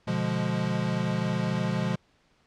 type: chord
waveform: square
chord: B diminished seventh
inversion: none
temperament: equal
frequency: 123.47 / 146.83 / 174.61 / 207.7 Hz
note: B2 / D3 / F3 / Ab3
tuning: 0 / 0 / 0 / 0 cents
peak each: -32 / -35 / -30 / -32 dBFS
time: 0.07-1.96 s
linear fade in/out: 10 ms
effects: pink hiss -65 dBFS RMS until 2.46 s + low-pass 5000 Hz 12 dB/octave